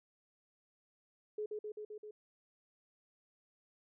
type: tone with echo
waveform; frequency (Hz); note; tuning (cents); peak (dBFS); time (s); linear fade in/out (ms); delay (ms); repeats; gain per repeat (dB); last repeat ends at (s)
sine; 423.8; G#4; +35; -36; 1.38-1.46; 5; 130; 5; -2; 2.11
effects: none

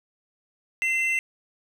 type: tone pair together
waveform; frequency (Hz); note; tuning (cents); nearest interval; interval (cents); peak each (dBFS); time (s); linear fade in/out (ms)
triangle; 2068 / 2691; C7 / E7; -21 / +35; perfect fourth; 456; -23; 0.82-1.19; 0
effects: none

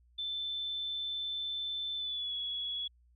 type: tone with pitch glide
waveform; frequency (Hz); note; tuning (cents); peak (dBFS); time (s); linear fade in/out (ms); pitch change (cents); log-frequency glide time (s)
sine; 3531 to 3368; A7 to G#7; +5 to +24; -34; 0.18-2.88; 10; -81; 1.97-2.34
effects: added 60 Hz sine -62 dBFS peak until 3.15 s

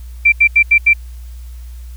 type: tone bursts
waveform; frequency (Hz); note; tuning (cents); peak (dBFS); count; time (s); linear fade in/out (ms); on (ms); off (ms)
sine; 2350; D7; +1; -5; 5; 0.25-0.935; 10; 73; 80
effects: added 60 Hz sine -28 dBFS peak until 1.96 s + white hiss -49 dBFS RMS until 1.96 s

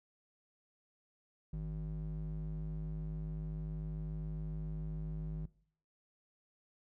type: ring-modulated tone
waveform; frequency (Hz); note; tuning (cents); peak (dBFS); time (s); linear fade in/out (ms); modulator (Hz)
triangle; 103.83; G#2; 0; -32; 1.53-5.46; 5; 53.6
effects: noise-tail reverb RT60 0.6 s tail -21 dB re dry

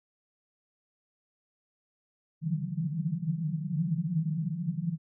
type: band-pass noise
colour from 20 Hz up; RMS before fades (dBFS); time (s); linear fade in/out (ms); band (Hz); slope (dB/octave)
pink; -31; 2.41-4.98; 50; 150 to 180; 96
effects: none

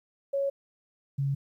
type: tone pair in turn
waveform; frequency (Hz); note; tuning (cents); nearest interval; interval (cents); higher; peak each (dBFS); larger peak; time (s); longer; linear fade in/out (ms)
sine; 554.4 / 138.6; C#5 / C#3; 0 / 0; 2 octaves; 2400; first; -25; neither; 0.33-0.5 / 1.18-1.35; neither; 10
effects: 11-bit

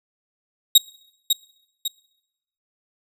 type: tone with echo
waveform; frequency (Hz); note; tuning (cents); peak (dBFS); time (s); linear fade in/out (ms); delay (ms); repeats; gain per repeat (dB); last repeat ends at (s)
sawtooth; 3786; A#7; +26; -5; 0.75-0.78; 5; 550; 2; -7; 1.88
effects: noise-tail reverb RT60 0.9 s tail -24 dB re dry

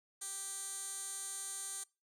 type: tone with band-pass filter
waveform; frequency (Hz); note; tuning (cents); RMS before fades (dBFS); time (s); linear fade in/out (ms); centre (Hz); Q
15% pulse; 392; G4; 0; -43; 0.21-1.84; 10; 8400; 5.5
effects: noise-tail reverb RT60 0.3 s tail -24 dB re dry

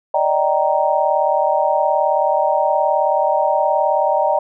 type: chord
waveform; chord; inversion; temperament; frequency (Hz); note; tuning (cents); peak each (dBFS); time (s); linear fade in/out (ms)
sine; Eb major seventh; third; just; 583.4 / 622.3 / 777.8 / 933.4; D5 / Eb5 / G5 / Bb5; -12 / 0 / -14 / +2; -19; 0.14-4.39; 5
effects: none

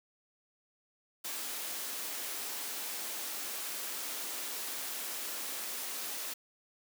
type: high-pass noise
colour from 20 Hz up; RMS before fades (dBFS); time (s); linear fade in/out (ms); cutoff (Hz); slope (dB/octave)
white; -39; 1.24-6.34; 10; 240; 24
effects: none

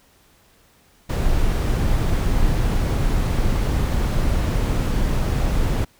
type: noise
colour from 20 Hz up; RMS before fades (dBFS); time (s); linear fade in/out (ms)
brown; -19; 1.09-5.85; 10
effects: pink hiss -56 dBFS RMS until 5.99 s

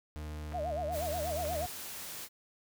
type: tone with pitch glide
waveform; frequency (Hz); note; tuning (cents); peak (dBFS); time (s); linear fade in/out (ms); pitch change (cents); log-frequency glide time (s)
40% pulse; 76.1 to 78.06; D#2 to D#2; -38 to +6; -38; 0.16-1.66; 0; +44; 0.71-1.06
type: clicks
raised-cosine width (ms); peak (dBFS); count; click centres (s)
0.5; -30; 3; 0.523 / 1.453 / 1.533
type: tone with vibrato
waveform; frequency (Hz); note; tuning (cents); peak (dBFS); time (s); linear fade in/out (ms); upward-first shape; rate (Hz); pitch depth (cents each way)
sine; 652; E5; -19; -33; 0.53-1.67; 20; sine; 8.3; 190
type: noise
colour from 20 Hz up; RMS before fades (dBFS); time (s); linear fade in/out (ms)
white; -43; 0.91-2.29; 50
effects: none

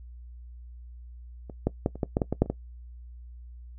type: clicks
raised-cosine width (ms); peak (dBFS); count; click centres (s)
2; -26 / -10 / -10 / -26 / -12 / -10 / -11 / -13 / -6 / -27 / -14; 11; 1.498 / 1.67 / 1.861 / 1.956 / 2.032 / 2.169 / 2.218 / 2.326 / 2.42 / 2.46 / 2.5
effects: noise-tail reverb RT60 0.1 s tail -19 dB re dry + added 60 Hz sine -42 dBFS peak until 3.78 s

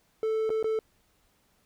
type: tone with dropouts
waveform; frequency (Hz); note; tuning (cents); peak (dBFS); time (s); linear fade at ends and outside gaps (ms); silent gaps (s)
triangle; 440; A4; 0; -23; 0.23-0.79; 1; 0.494-0.502 / 0.628-0.643
effects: pink hiss -68 dBFS RMS until 1.65 s

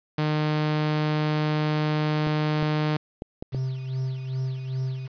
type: tone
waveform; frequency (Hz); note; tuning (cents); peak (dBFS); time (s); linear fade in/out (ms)
sawtooth; 152.5; D#3; -34; -18; 0.18-2.97; 5
type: clicks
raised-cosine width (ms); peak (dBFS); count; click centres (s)
2; -19; 5; 2.271 / 2.627 / 3.221 / 3.425 / 3.547
type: tone with tremolo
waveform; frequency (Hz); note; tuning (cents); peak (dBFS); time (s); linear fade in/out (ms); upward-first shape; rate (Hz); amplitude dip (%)
triangle; 130.81; C3; 0; -22; 3.52-5.08; 20; sine; 2.5; 55
effects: resampled to 11025 Hz + 8-bit

